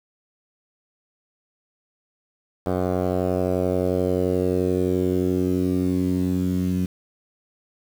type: tone with low-pass filter sweep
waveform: 10% pulse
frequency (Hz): 91.5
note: F#2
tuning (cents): -19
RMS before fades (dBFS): -22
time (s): 2.66-6.86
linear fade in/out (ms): 5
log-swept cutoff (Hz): 850 to 210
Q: 2.3
effects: 7-bit